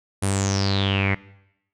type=tone with low-pass filter sweep; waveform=sawtooth; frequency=98 Hz; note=G2; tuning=in tune; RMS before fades=-22 dBFS; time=0.22-1.15 s; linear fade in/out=10 ms; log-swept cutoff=10000 to 2000 Hz; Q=9.4; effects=noise-tail reverb RT60 0.8 s tail -19 dB re dry